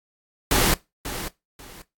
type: noise with echo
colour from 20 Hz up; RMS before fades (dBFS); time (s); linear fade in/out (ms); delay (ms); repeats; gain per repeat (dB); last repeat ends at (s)
pink; -19; 0.51-0.74; 2; 540; 2; -12; 1.82
effects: noise-tail reverb RT60 0.2 s tail -19 dB re dry + AAC 64 kbps